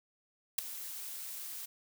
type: noise with ADSR envelope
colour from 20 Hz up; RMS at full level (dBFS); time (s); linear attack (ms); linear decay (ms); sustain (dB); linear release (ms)
blue; -26; 0.58-1.66; 7; 5; -17; 11
effects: none